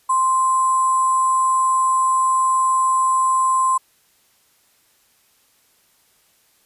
sine tone with sample-and-hold, 1046.5 Hz, C6, in tune, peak -14 dBFS, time 0.09-3.78 s, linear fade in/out 10 ms, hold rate 8820 Hz, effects white hiss -59 dBFS RMS until 6.65 s + resampled to 32000 Hz

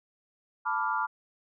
sine chord, B half-diminished seventh, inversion third, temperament equal, 880 / 987.8 / 1174.7 / 1396.9 Hz, A5 / B5 / D6 / F6, 0 / 0 / 0 / 0 cents, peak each -32 dBFS, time 0.65-1.07 s, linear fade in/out 20 ms, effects none

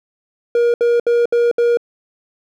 triangle tone bursts, 474.3 Hz, A#4, 30 cents sharp, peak -9 dBFS, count 5, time 0.55-1.772 s, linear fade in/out 2 ms, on 190 ms, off 68 ms, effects none

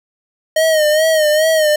square tone with vibrato, 622.3 Hz, D#5, in tune, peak -11 dBFS, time 0.56-1.76 s, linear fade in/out 5 ms, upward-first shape sine, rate 2.4 Hz, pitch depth 63 cents each way, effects none

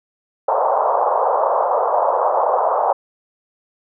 pink band-pass noise, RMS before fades -17 dBFS, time 0.48-2.93 s, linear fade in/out 5 ms, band 510 to 1100 Hz, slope 48 dB/octave, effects none

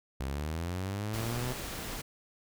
sawtooth linear sweep, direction up, 63.9 to 128 Hz, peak -29 dBFS, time 0.2-1.53 s, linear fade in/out 5 ms
pink noise, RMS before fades -39 dBFS, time 1.13-2.02 s, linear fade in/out 10 ms
effects none

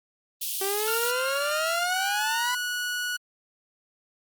white high-pass noise, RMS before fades -30 dBFS, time 0.41-1.11 s, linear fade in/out 10 ms, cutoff 2800 Hz, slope 48 dB/octave
sawtooth exponential sweep, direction up, 383.6 to 1004 Hz, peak -23 dBFS, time 0.61-2.55 s, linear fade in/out 5 ms
sawtooth tone with pitch glide, 1396.9 to 1466.3 Hz, F6 to F#6, 0 to -16 cents, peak -24 dBFS, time 0.87-3.17 s, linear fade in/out 10 ms, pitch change +84 cents, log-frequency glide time 1.78-1.94 s
effects Opus 32 kbps

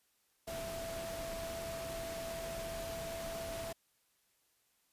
sine tone in noise, 664 Hz, E5, 12 cents sharp, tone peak -41 dBFS, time 0.47-3.73 s, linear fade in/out 10 ms, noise pink, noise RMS -45 dBFS, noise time 0.47-3.73 s, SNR +1 dB, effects white hiss -75 dBFS RMS until 4.92 s + resampled to 32000 Hz

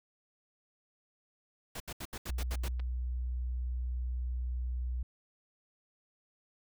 pink noise bursts, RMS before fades -41 dBFS, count 8, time 1.75-2.684 s, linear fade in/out 5 ms, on 52 ms, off 74 ms
sine tone, 61.74 Hz, B1, in tune, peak -32 dBFS, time 2.29-5.03 s, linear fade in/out 5 ms
clicks, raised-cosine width 0.3 ms, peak -34 / -33 dBFS, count 2, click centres 2.796 / 2.8 s
effects none

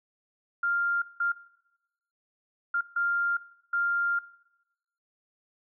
sine tone bursts at uneven times, 1396.9 Hz, F6, in tune, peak -24 dBFS, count 5, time 0.63-1.02 / 1.2-1.32 / 2.74-2.81 / 2.96-3.37 / 3.73-4.19 s, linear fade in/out 5 ms, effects noise-tail reverb RT60 1.0 s tail -20 dB re dry

